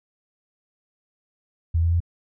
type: tone with pitch steps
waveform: sine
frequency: 82.7 / 84.05 / 85.42 Hz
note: E2 / E2 / F2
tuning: +6 / +34 / -38 cents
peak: -17 dBFS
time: 1.74-2.004 s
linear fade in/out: 10 ms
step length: 88 ms
effects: none